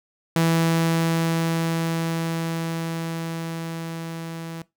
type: tone with level ramp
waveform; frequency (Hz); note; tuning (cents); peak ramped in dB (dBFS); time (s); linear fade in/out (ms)
sawtooth; 164.81; E3; 0; -13 to -28; 0.36-4.62; 2
effects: noise-tail reverb RT60 0.2 s tail -20 dB re dry